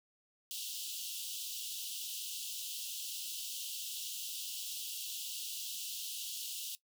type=high-pass noise; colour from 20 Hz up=pink; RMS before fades=-42 dBFS; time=0.51-6.75 s; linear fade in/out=0 ms; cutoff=2800 Hz; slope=96 dB/octave; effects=noise-tail reverb RT60 0.1 s tail -17 dB re dry